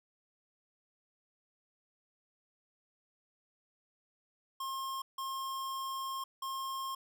square tone bursts at uneven times, 1070 Hz, C6, 38 cents sharp, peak -37 dBFS, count 3, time 4.6-5.02 / 5.18-6.24 / 6.42-6.95 s, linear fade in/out 5 ms, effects none

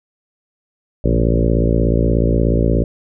harmonic tone with a mistuned harmonic, 56.7 Hz, A#1, 47 cents flat, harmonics 1 / 2 / 3 / 4 / 5 / 6 / 7 / 8 / 9 / 10, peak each -16 / -19 / -21 / -22 / -23 / -24 / -24 / -25 / -26 / -26 dBFS, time 1.04-2.84 s, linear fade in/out 5 ms, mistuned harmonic 2, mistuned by +65 cents, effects none

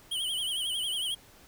square tone with vibrato, 3107 Hz, G7, 16 cents flat, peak -30 dBFS, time 0.11-1.15 s, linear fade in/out 10 ms, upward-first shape triangle, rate 11 Hz, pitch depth 120 cents each way, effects pink hiss -56 dBFS RMS until 1.47 s

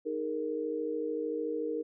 sine chord, D# suspended fourth, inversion none, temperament equal with one note detuned, 311.1 / 412.7 / 466.2 Hz, D#4 / G#4 / A#4, 0 / -11 / 0 cents, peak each -36 / -39 / -33 dBFS, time 0.05-1.83 s, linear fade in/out 20 ms, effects none

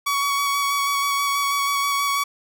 sawtooth tone with vibrato, 1126 Hz, C#6, 27 cents sharp, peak -16 dBFS, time 0.06-2.24 s, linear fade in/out 10 ms, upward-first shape square, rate 6.2 Hz, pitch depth 12 cents each way, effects none

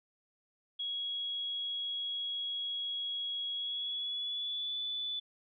sine tone with pitch glide, 3322 to 3479 Hz, G#7 to A7, 0 to -20 cents, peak -34 dBFS, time 0.79-5.2 s, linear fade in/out 10 ms, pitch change +80 cents, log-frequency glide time 3.53-4.79 s, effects none

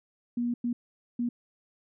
sine tone bursts at uneven times, 240 Hz, B3, 49 cents flat, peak -26 dBFS, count 3, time 0.37-0.54 / 0.64-0.73 / 1.19-1.29 s, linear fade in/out 5 ms, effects none

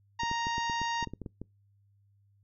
harmonic tone, 932.3 Hz, A#5, in tune, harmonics 1 / 2 / 3 / 4 / 5 / 6 / 7, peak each -31 / -37 / -41 / -43 / -45 / -47 / -48 dBFS, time 0.19-1.05 s, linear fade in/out 10 ms
clicks, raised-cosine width 3 ms, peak -26 dBFS, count 12, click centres 0.234 / 0.314 / 0.469 / 0.581 / 0.698 / 0.816 / 1.027 / 1.073 / 1.136 / 1.217 / 1.262 / 1.416 s
effects noise-tail reverb RT60 0.2 s tail -25 dB re dry + added 100 Hz sine -63 dBFS peak until 2.43 s

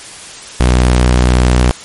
sawtooth tone, 61.74 Hz, B1, in tune, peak -3 dBFS, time 0.6-1.71 s, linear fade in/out 0 ms, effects white hiss -31 dBFS RMS until 1.84 s + MP3 48 kbps

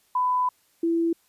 sine tone pair in turn, 1000 / 333.7 Hz, B5 / E4, +21 / +21 cents, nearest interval octave + perfect fifth, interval 1900 cents, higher first, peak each -20 dBFS, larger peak neither, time 0.15-0.49 / 0.83-1.13 s, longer first, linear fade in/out 5 ms, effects white hiss -64 dBFS RMS until 1.28 s + resampled to 32000 Hz

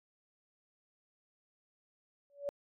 sine tone with exponential growth, 569 Hz, C#5, 45 cents sharp, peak -30 dBFS, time 2.3-2.49 s, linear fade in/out 0 ms, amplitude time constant 41 ms, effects AAC 48 kbps

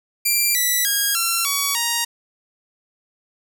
5% pulse tone with pitch steps, 2365 / 1965.9 / 1634.1 / 1358.3 / 1129.1 / 938.6 Hz, D7 / B6 / G#6 / F6 / C#6 / A#5, +12 / -8 / -28 / -49 / +32 / +12 cents, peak -7 dBFS, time 0.25-2.05 s, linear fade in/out 10 ms, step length 300 ms, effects none

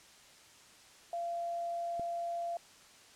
sine tone, 686 Hz, F5, 31 cents flat, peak -34 dBFS, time 1.13-2.57 s, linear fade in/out 2 ms
click, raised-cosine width 2 ms, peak -31 dBFS, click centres 1.996 s
effects white hiss -58 dBFS RMS until 3.15 s + low-pass 8000 Hz 12 dB/octave

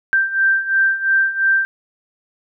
sine beating tone pair, 1568 / 1570.9 Hz, G6 / G6, 0 / +3 cents, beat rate 2.9 Hz, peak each -19 / -15 dBFS, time 0.13-1.65 s, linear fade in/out 0 ms, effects none

